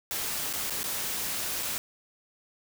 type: noise with dropouts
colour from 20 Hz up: white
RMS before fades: -32 dBFS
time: 0.11-1.78 s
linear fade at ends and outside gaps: 0 ms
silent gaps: 0.528-0.536 / 0.698-0.706 / 0.831-0.841 / 1.627-1.631 s
effects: none